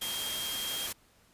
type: tone in noise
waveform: sine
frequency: 3223 Hz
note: G7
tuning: 47 cents sharp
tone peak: -35 dBFS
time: 0.01-0.87 s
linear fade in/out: 10 ms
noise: white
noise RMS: -36 dBFS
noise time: 0.01-0.93 s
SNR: -2 dB
effects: pink hiss -64 dBFS RMS until 1.33 s + resampled to 32000 Hz